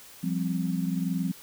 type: chord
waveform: sine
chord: F suspended second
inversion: none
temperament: equal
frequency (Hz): 174.61 / 196 / 261.6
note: F3 / G3 / C4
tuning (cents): 0 / 0 / 0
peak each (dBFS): -28 / -31 / -32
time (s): 0.23-1.32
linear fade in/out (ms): 10
effects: white hiss -49 dBFS RMS until 1.42 s